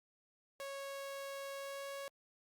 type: tone with pitch glide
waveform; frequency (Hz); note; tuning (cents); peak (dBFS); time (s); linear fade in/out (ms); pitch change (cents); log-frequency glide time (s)
sawtooth; 552 to 555.2; C#5 to C#5; -7 to +3; -39; 0.6-2.08; 0; +10; 1.56-1.87
effects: Opus 48 kbps